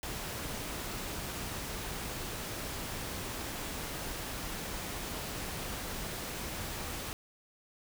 pink noise, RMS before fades -39 dBFS, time 0.03-7.13 s, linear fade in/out 0 ms, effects none

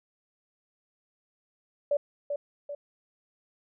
sine tone with echo, 577 Hz, D5, 31 cents flat, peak -22 dBFS, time 1.91-1.97 s, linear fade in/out 5 ms, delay 390 ms, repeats 2, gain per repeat -6 dB, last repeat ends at 2.75 s, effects none

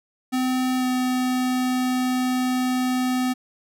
square tone with pitch glide, 256 to 253.6 Hz, C4 to B3, -38 to +46 cents, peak -21 dBFS, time 0.32-3.34 s, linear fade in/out 20 ms, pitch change -16 cents, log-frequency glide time 0.78-0.85 s, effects none

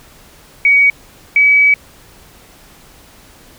sine tone pair in turn, 2255 / 2281 Hz, C#7 / C#7, +29 / +49 cents, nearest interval unison, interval 20 cents, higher second, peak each -6 dBFS, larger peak neither, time 0.65-0.9 / 1.36-1.74 s, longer second, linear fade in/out 2 ms, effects pink hiss -43 dBFS RMS until 3.58 s

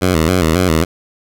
10% pulse tone with vibrato, 85.6 Hz, F2, 34 cents flat, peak -3 dBFS, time 0.01-0.85 s, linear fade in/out 20 ms, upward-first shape square, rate 3.7 Hz, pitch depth 120 cents each way, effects none

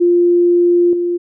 sine tone with level steps, 349.2 Hz, F4, in tune, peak -8 / -14 dBFS, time 0-1.18 s, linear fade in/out 20 ms, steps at 0.93 s, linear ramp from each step 2 ms, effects none

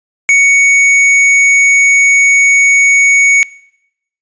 sine tone with tanh clipping, 2230 Hz, C#7, 10 cents sharp, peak -6 dBFS, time 0.29-3.43 s, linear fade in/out 0 ms, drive 16 dB, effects noise-tail reverb RT60 0.8 s tail -23 dB re dry + resampled to 16000 Hz

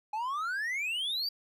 triangle exponential sweep, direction up, 830.6 to 4766 Hz, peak -29 dBFS, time 0.13-1.29 s, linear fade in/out 5 ms, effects none

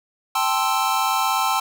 square chord, A minor seventh, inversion third, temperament equal, 784 / 880 / 1046.5 / 1318.5 Hz, G5 / A5 / C6 / E6, 0 / 0 / 0 / 0 cents, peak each -25 dBFS, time 0.35-1.6 s, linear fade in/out 5 ms, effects none

